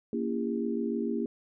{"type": "chord", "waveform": "sine", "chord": "A# diminished seventh", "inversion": "none", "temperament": "just", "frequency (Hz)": [233.1, 279.7, 335.6, 402.8], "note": ["A#3", "C#4", "E4", "G4"], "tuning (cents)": [0, 16, 31, 47], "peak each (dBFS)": [-31, -36, -35, -34], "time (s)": [0.13, 1.26], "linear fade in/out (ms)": 2, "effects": []}